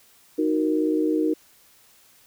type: chord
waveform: sine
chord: D# minor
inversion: none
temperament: equal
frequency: 311.1 / 370 / 466.2 Hz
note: D#4 / F#4 / A#4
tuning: 0 / 0 / 0 cents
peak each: -21 / -27 / -26 dBFS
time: 0.38-1.34 s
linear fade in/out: 10 ms
effects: white hiss -56 dBFS RMS until 2.26 s

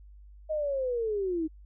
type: linear sweep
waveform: sine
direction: down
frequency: 631 to 306.6 Hz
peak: -27 dBFS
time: 0.49-1.48 s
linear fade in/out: 20 ms
effects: added 50 Hz sine -48 dBFS peak until 1.65 s

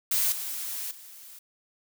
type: noise with level steps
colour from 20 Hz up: blue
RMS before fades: -25 / -34 / -47 dBFS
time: 0.11-1.39 s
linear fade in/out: 5 ms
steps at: 0.32 / 0.91 s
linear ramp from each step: 2 ms
effects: none

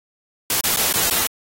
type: noise with dropouts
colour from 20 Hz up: white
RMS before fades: -19 dBFS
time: 0.5-1.27 s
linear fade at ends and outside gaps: 2 ms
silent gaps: 0.609-0.638 / 0.763-0.771 / 0.928-0.939 / 1.099-1.109 s
effects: AAC 48 kbps

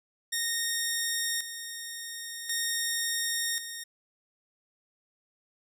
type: tone with tremolo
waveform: 10% pulse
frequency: 1851 Hz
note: A#6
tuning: 13 cents flat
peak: -19 dBFS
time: 0.32-3.84 s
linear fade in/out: 10 ms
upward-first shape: square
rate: 0.46 Hz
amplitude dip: 65%
effects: none

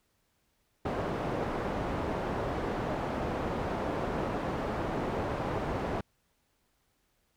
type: low-pass noise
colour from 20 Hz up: white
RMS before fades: -33 dBFS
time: 0.85-6.01 s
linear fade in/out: 5 ms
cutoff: 720 Hz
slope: 12 dB/octave
effects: pink hiss -74 dBFS RMS until 7.36 s

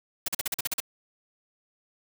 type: noise bursts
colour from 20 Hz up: white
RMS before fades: -28 dBFS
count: 9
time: 0.26-0.803 s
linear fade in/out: 5 ms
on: 23 ms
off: 42 ms
effects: none

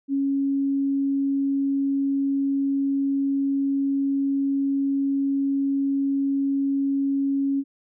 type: tone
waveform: sine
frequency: 276 Hz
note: C#4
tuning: 7 cents flat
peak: -20 dBFS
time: 0.08-7.64 s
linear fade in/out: 50 ms
effects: none

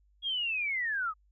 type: linear sweep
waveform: sine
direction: down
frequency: 3322 to 1210 Hz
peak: -29 dBFS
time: 0.22-1.14 s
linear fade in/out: 50 ms
effects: added 50 Hz sine -63 dBFS peak until 1.31 s

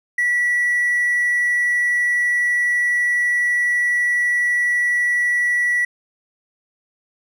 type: tone with hard clipping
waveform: triangle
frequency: 1948 Hz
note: B6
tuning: 24 cents flat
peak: -16 dBFS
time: 0.18-5.85 s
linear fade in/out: 5 ms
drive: 4 dB
effects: none

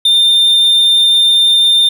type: tone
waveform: triangle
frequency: 3606 Hz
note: A7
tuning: 42 cents sharp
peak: -5 dBFS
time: 0.05-1.89 s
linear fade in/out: 5 ms
effects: none

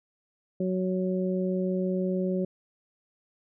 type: harmonic tone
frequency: 185.3 Hz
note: F#3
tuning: 3 cents sharp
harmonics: 1 / 2 / 3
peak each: -27 / -30 / -33 dBFS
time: 0.6-2.45 s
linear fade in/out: 5 ms
effects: none

